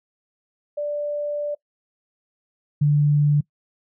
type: tone pair in turn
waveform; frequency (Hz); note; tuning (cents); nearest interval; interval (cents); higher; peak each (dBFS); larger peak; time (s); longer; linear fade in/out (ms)
sine; 587.3 / 146.82; D5 / D3; 0 / 0; 2 octaves; 2400; first; -23 / -14; second; 0.77-1.55 / 2.81-3.41; first; 10
effects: noise-tail reverb RT60 0.1 s tail -23 dB re dry